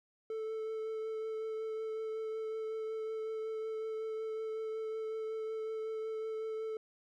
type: tone with vibrato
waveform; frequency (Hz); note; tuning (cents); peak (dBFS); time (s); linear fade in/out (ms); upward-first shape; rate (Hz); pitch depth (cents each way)
triangle; 440; A4; 0; -34; 0.3-6.77; 2; triangle; 5.4; 14
effects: none